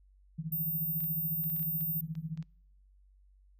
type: tone with tremolo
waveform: sine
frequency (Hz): 159.6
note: D#3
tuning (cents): +44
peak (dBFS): -31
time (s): 0.38-2.44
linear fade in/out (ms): 10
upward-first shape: triangle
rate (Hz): 14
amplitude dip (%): 100
type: tone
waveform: sine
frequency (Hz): 14600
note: A#9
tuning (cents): -37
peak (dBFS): -31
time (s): 0.52-2.01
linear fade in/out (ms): 5
type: clicks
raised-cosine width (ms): 0.2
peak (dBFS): -39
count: 11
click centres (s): 1.005 / 1.041 / 1.44 / 1.5 / 1.564 / 1.595 / 1.628 / 1.809 / 2.153 / 2.375 / 2.426
effects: noise-tail reverb RT60 0.8 s tail -26 dB re dry + added 48 Hz sine -59 dBFS peak until 3.59 s